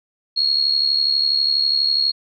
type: tone with amplitude modulation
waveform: sine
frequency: 4300 Hz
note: C8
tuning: 47 cents sharp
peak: -12 dBFS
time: 0.36-2.12 s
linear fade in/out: 20 ms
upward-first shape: sine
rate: 72.2 Hz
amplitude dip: 70%
effects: none